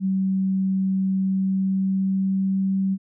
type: tone with pitch glide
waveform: sine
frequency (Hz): 190.9 to 192.56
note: G3 to G3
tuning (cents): -46 to -31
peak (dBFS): -19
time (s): 0-2.98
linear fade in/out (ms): 50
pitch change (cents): +15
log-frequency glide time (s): 1.17-2.73
effects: none